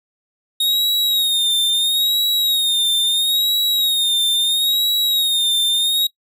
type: tone with vibrato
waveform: 45% pulse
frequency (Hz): 3729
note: A#7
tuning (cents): 0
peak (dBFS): -14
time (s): 0.6-6.07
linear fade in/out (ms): 5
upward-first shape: sine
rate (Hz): 0.75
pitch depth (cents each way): 71
effects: noise-tail reverb RT60 0.1 s tail -21 dB re dry